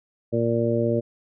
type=harmonic tone; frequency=116.54 Hz; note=A#2; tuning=in tune; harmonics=1 / 2 / 3 / 4 / 5; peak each=-26 / -26 / -26 / -26 / -26 dBFS; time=0.32-1.01 s; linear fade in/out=20 ms; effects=none